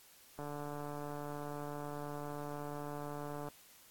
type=click train; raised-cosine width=1 ms; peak=-30 dBFS; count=453; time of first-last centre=0.39-3.486 s; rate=146 Hz; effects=white hiss -61 dBFS RMS until 3.9 s + AAC 64 kbps